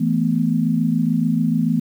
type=chord; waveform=sine; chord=E suspended fourth; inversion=none; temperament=equal; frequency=164.81 / 220 / 246.9 Hz; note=E3 / A3 / B3; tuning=0 / 0 / 0 cents; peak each=-20 dBFS; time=0-1.8 s; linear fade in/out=10 ms; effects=8-bit